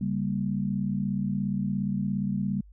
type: chord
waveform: sine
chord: G diminished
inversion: second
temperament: equal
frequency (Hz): 138.59 / 196 / 233.1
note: Db3 / G3 / Bb3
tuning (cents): 0 / 0 / 0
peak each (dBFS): -32 / -27 / -33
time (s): 0.01-2.61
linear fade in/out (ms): 5
effects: added 50 Hz sine -48 dBFS peak until 2.72 s